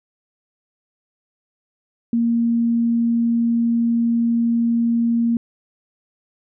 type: tone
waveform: sine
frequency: 233.1 Hz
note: A#3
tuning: in tune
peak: -15 dBFS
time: 2.13-5.37 s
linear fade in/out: 2 ms
effects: none